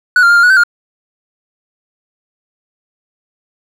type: tone with pitch steps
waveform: triangle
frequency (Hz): 1473 / 1392 / 1407 / 1396 / 1464 / 1540 / 1417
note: F#6 / F6 / F6 / F6 / F#6 / G6 / F6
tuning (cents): -8 / -6 / +12 / -1 / -19 / -31 / +25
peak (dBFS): -3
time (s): 0.16-0.636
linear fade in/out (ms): 2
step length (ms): 68
effects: none